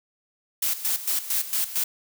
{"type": "noise with tremolo", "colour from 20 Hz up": "blue", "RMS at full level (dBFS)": -24, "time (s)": [0.62, 1.84], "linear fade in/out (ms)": 5, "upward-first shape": "square", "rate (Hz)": 4.4, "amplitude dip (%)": 75, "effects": []}